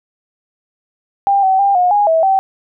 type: tone with pitch steps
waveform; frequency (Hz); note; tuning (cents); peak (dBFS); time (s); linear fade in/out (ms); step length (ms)
sine; 796 / 762 / 797 / 720 / 823 / 649 / 771; G5 / G5 / G5 / F#5 / G#5 / E5 / G5; +26 / -49 / +28 / -47 / -16 / -27 / -29; -9; 1.27-2.39; 0; 160
effects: none